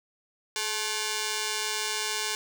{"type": "ring-modulated tone", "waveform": "5% pulse", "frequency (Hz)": 647, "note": "E5", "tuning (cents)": -32, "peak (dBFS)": -14, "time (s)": [0.56, 2.35], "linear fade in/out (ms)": 0, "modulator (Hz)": 221, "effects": ["8-bit"]}